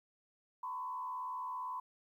sine tone with frequency modulation, 1009 Hz, B5, 37 cents sharp, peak -38 dBFS, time 0.63-1.8 s, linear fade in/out 5 ms, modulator 77.6 Hz, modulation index 0.8, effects 12-bit

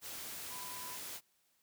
sine tone in noise, 997 Hz, B5, 16 cents sharp, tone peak -49 dBFS, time 0.48-0.99 s, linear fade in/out 50 ms, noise white, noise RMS -45 dBFS, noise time 0.01-1.21 s, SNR -7 dB, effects white hiss -75 dBFS RMS until 1.62 s + high-pass 60 Hz 12 dB/octave

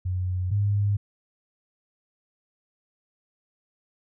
sine tone pair in turn, 91.5 / 101.84 Hz, F#2 / G#2, -19 / -33 cents, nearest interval major second, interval 186 cents, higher second, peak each -24 / -20 dBFS, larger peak second, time 0.05-0.51 / 0.51-0.97 s, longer neither, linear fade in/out 10 ms, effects none

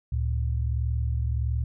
sine tone pair together, 70.7 / 112.23 Hz, C#2 / A2, +35 / +35 cents, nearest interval minor sixth, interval 800 cents, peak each -25 / -28 dBFS, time 0.12-1.64 s, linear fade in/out 5 ms, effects none

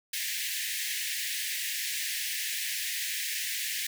pink high-pass noise, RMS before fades -33 dBFS, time 0.13-3.87 s, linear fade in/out 5 ms, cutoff 1700 Hz, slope 96 dB/octave, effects none

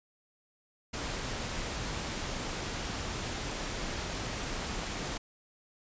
pink noise, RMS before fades -36 dBFS, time 0.93-5.18 s, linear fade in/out 10 ms, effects resampled to 16000 Hz

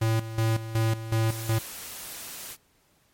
square tone with tremolo, 112.1 Hz, A2, 33 cents sharp, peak -22 dBFS, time 0.01-1.59 s, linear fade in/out 10 ms, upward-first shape square, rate 2.7 Hz, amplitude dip 75%
white noise, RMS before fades -39 dBFS, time 1.26-2.57 s, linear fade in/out 50 ms
effects pink hiss -65 dBFS RMS until 3.13 s + MP3 64 kbps

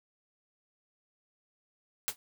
white noise with exponential decay, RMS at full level -27 dBFS, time 2.08-2.16 s, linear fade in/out 0 ms, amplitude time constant 17 ms, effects none

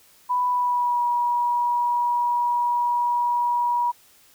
sine tone with pitch glide, 990 to 962.9 Hz, B5 to B5, +4 to -44 cents, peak -19 dBFS, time 0.29-3.92 s, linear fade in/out 20 ms, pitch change -48 cents, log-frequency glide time 0.48-1.03 s, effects white hiss -55 dBFS RMS until 4.34 s

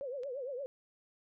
sine tone with vibrato, 527 Hz, C5, 12 cents sharp, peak -37 dBFS, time 0.01-0.66 s, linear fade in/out 0 ms, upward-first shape triangle, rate 8.7 Hz, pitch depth 190 cents each way
click, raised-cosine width 0.2 ms, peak -38 dBFS, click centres 0.234 s
effects none

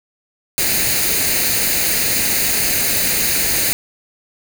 white noise with comb filter, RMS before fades -17 dBFS, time 0.58-3.73 s, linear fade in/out 0 ms, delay 0.45 ms, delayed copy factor +0.6, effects none

